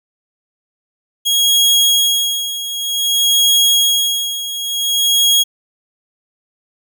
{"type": "tone with tremolo", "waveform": "sawtooth", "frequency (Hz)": 3298, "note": "G#7", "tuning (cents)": -13, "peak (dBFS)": -6, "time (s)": [1.25, 5.44], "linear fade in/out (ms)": 20, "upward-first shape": "sine", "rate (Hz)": 0.54, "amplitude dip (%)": 75, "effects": []}